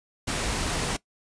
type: noise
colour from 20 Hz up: pink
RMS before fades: -28 dBFS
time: 0.27-0.97 s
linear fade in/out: 10 ms
effects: noise-tail reverb RT60 0.1 s tail -20 dB re dry + resampled to 22050 Hz